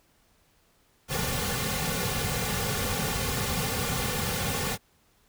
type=noise with comb filter; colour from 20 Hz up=pink; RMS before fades=-29 dBFS; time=1.08-4.78 s; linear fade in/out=50 ms; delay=3.1 ms; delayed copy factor=-0.85; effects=pink hiss -65 dBFS RMS until 5.28 s